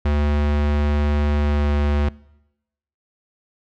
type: tone with pitch glide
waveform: square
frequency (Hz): 73.42 to 72.83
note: D2 to D2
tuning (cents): 0 to -14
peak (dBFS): -17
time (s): 0.05-2.09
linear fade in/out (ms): 5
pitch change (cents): -14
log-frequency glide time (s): 1.39-1.72
effects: noise-tail reverb RT60 0.9 s tail -23 dB re dry + low-pass 3000 Hz 12 dB/octave